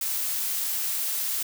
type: noise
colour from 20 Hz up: blue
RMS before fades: -28 dBFS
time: 0.01-1.43 s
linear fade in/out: 5 ms
effects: none